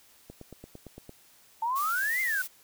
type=click train; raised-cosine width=2 ms; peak=-30 dBFS; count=8; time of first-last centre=0.3-1.094 s; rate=8.82 Hz
type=exponential two-way sweep; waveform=sine; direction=up then down; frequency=880 to 2125 to 1463 Hz; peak=-26 dBFS; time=1.62-2.42 s; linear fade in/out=5 ms; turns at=2.21 s
type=noise; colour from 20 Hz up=blue; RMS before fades=-38 dBFS; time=1.75-2.48 s; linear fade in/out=20 ms
effects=white hiss -59 dBFS RMS until 2.63 s